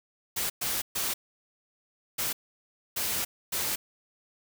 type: noise bursts at uneven times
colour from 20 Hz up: white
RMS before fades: -30 dBFS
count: 6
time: 0.36-0.5 / 0.61-0.82 / 0.95-1.14 / 2.18-2.33 / 2.96-3.25 / 3.52-3.76 s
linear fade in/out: 10 ms
effects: none